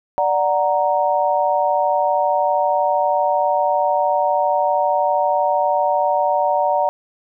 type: chord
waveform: sine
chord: D augmented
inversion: none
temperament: equal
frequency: 587.3 / 740 / 932.3 Hz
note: D5 / F#5 / A#5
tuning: 0 / 0 / 0 cents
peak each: -19 dBFS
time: 0.18-6.89 s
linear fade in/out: 0 ms
effects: none